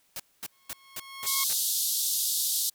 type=noise bursts; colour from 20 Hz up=white; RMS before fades=-36 dBFS; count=6; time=0.16-1.532 s; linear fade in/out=2 ms; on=37 ms; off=230 ms
type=tone with exponential growth; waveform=15% pulse; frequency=1088 Hz; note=C#6; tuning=33 cents flat; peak=-22 dBFS; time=0.52-1.44 s; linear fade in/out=5 ms; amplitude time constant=200 ms
type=band-pass noise; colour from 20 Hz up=white; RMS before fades=-28 dBFS; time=1.26-2.7 s; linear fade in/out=10 ms; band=3500 to 15000 Hz; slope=48 dB/octave
effects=white hiss -67 dBFS RMS until 2.74 s